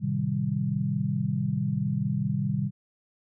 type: chord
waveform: sine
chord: A half-diminished seventh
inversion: none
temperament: equal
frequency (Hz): 110 / 130.81 / 155.56 / 196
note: A2 / C3 / Eb3 / G3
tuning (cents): 0 / 0 / 0 / 0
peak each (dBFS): -34 / -29 / -30 / -29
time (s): 0-2.71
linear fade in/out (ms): 50
effects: none